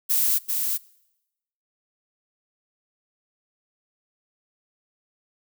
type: noise with echo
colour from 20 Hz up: violet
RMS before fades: -21 dBFS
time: 0.09-0.39 s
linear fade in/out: 20 ms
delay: 390 ms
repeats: 1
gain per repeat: -4 dB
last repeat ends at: 0.78 s
effects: noise-tail reverb RT60 0.9 s tail -23 dB re dry